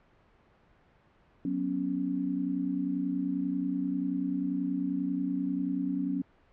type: chord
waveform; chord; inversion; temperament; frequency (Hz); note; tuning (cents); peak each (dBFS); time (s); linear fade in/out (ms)
sine; F# suspended fourth; none; equal; 185 / 246.9 / 277.2; F#3 / B3 / C#4; 0 / 0 / 0; -34 / -35 / -30; 1.45-6.22; 2
effects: pink hiss -63 dBFS RMS until 6.52 s + low-pass 2000 Hz 12 dB/octave